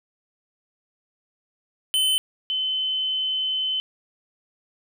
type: tone pair in turn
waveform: square / sine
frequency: 3050 / 3050 Hz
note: G7 / G7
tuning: -48 / -48 cents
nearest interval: unison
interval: 0 cents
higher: neither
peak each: -19 / -22 dBFS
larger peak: first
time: 1.94-2.18 / 2.5-3.8 s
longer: second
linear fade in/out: 0 ms
effects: none